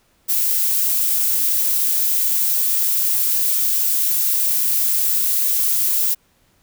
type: noise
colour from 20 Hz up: violet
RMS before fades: -18 dBFS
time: 0.28-6.15 s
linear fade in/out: 20 ms
effects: pink hiss -60 dBFS RMS until 6.62 s